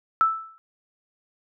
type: tone with exponential decay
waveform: sine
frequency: 1318.5 Hz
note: E6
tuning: in tune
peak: -13 dBFS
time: 0.21-0.58 s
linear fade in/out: 0 ms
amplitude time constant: 80 ms
effects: none